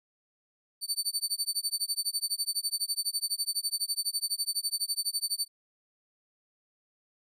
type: tone with tremolo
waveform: 25% pulse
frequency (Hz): 4549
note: C#8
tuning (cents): +44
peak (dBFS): -21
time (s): 0.81-5.48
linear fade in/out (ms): 50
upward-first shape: sine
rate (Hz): 12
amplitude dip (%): 100
effects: none